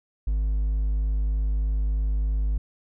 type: tone with hard clipping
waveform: triangle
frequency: 51.6 Hz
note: G#1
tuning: 10 cents flat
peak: -22 dBFS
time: 0.27-2.58 s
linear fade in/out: 5 ms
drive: 5 dB
effects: none